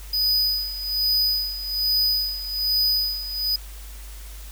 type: tone with tremolo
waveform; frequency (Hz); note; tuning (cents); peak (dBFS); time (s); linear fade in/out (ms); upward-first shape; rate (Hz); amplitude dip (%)
square; 4978; D#8; 0; -18; 0.13-3.56; 5; sine; 1.2; 75
effects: added 50 Hz sine -36 dBFS peak until 4.51 s + white hiss -45 dBFS RMS until 4.51 s